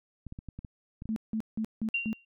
clicks, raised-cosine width 5 ms, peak -28 dBFS, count 8, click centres 0.267 / 0.324 / 0.389 / 0.487 / 0.59 / 0.648 / 1.021 / 1.056 s
sine tone bursts, 220 Hz, A3, in tune, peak -28 dBFS, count 5, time 1.09-2.13 s, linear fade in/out 0 ms, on 72 ms, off 170 ms
sine tone with exponential decay, 2764 Hz, F7, 19 cents flat, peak -24 dBFS, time 1.94-2.25 s, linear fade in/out 5 ms, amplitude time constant 67 ms
effects none

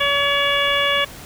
harmonic tone, 567 Hz, C#5, 39 cents sharp, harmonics 1 / 2 / 3 / 4 / 5 / 6, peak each -23 / -23 / -23 / -23 / -23 / -23 dBFS, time 0-1.05 s, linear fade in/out 10 ms, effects pink hiss -38 dBFS RMS until 1.25 s

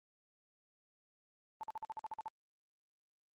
sine tone bursts, 878 Hz, A5, 4 cents flat, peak -39 dBFS, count 10, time 1.61-2.281 s, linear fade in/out 0 ms, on 23 ms, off 49 ms, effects Opus 32 kbps

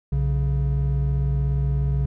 triangle tone pair together, 62 / 139.19 Hz, B1 / C#3, +7 / +7 cents, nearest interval octave + major second, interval 1400 cents, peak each -20 dBFS, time 0.12-2.06 s, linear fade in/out 5 ms, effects none

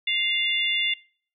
harmonic tone, 698.5 Hz, F5, in tune, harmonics 3 / 4 / 5, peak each -26 / -26 / -26 dBFS, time 0.07-0.94 s, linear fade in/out 5 ms, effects noise-tail reverb RT60 0.5 s tail -23 dB re dry

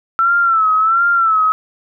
sine tone with vibrato, 1332 Hz, E6, 18 cents sharp, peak -10 dBFS, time 0.19-1.52 s, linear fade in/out 0 ms, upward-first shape sine, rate 1.4 Hz, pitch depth 83 cents each way, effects none

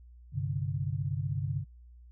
sine chord, G suspended fourth, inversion none, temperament equal, 98 / 130.81 / 146.83 Hz, G2 / C3 / D3, 0 / 0 / 0 cents, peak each -34 dBFS, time 0.32-1.65 s, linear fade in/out 50 ms, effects added 60 Hz sine -50 dBFS peak until 2.11 s

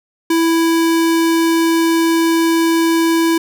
square tone, 330.2 Hz, E4, 3 cents sharp, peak -12 dBFS, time 0.3-3.38 s, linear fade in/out 5 ms, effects none

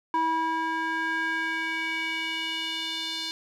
square tone with band-pass filter sweep, 324.2 Hz, E4, 29 cents flat, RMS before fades -29 dBFS, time 0.14-3.31 s, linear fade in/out 0 ms, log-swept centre 1000 to 4100 Hz, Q 3.1, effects none

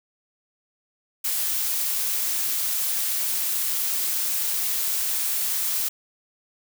blue noise, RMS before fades -25 dBFS, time 1.24-5.89 s, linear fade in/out 10 ms, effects none

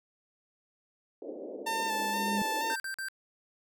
white band-pass noise, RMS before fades -41 dBFS, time 1.22-2.74 s, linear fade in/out 2 ms, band 270 to 580 Hz, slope 48 dB/octave
sine tone with exponential growth, 204.3 Hz, G#3, 28 cents flat, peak -28 dBFS, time 1.31-2.42 s, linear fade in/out 2 ms, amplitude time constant 240 ms
sawtooth tone with vibrato, 891 Hz, A5, 22 cents sharp, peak -26 dBFS, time 1.66-2.76 s, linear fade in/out 10 ms, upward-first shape square, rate 2.1 Hz, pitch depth 21 cents each way
square tone bursts, 1568 Hz, G6, in tune, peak -35 dBFS, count 3, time 2.7-3.085 s, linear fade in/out 0 ms, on 99 ms, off 44 ms
effects none

